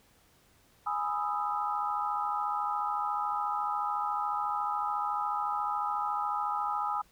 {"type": "chord", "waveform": "sine", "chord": "E major seventh", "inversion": "first", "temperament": "equal", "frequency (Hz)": [830.6, 987.8, 1244.5, 1318.5], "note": ["G#5", "B5", "D#6", "E6"], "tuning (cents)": [0, 0, 0, 0], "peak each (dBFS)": [-33, -37, -33, -37], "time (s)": [0.86, 7.02], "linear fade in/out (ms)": 10, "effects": ["pink hiss -64 dBFS RMS until 7.11 s"]}